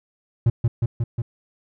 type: tone with echo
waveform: triangle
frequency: 116.7 Hz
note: A#2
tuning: 2 cents sharp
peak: -11 dBFS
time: 0.46-0.5 s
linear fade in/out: 5 ms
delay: 180 ms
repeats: 4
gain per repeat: -2 dB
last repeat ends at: 1.22 s
effects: none